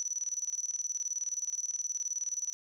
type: tone with tremolo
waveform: sine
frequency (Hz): 5930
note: F#8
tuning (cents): +3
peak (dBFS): -30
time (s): 0-2.53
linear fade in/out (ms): 0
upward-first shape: square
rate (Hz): 19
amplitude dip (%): 80
effects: none